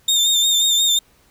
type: tone with vibrato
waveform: 30% pulse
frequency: 3634 Hz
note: A#7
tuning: 45 cents flat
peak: -11 dBFS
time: 0.08-0.99 s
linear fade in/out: 5 ms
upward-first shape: sine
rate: 5.6 Hz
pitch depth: 40 cents each way
effects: pink hiss -56 dBFS RMS until 1.3 s